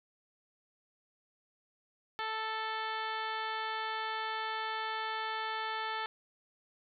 harmonic tone, 440 Hz, A4, in tune, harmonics 1 / 2 / 3 / 4 / 5 / 6 / 7 / 8 / 9 / 10, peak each -46 / -38 / -40 / -41 / -46 / -51 / -47 / -47 / -57 / -52 dBFS, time 2.19-6.06 s, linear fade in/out 0 ms, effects none

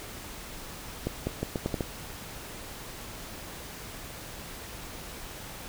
accelerating click train, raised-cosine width 2 ms, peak -15 dBFS, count 7, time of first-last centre 1.07-1.808 s, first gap 200 ms, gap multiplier 0.8, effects pink hiss -42 dBFS RMS until 5.68 s

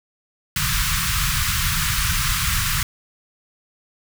pink band-stop noise, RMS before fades -21 dBFS, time 0.56-2.83 s, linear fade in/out 2 ms, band 170 to 1100 Hz, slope 48 dB/octave, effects none

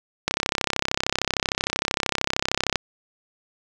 click train, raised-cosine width 0.2 ms, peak -3 dBFS, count 83, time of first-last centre 0.28-2.757 s, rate 33.1 Hz, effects none

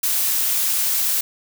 blue noise, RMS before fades -20 dBFS, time 0.03-1.21 s, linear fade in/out 5 ms, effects none

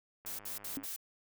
click train, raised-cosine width 0.5 ms, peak -38 dBFS, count 62, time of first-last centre 0.25-0.848 s, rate 102 Hz
blue noise bursts, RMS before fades -41 dBFS, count 4, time 0.26-0.963 s, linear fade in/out 5 ms, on 130 ms, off 61 ms
sine tone with exponential decay, 277.2 Hz, C#4, in tune, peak -32 dBFS, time 0.77-0.87 s, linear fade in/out 1 ms, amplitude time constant 20 ms
effects none

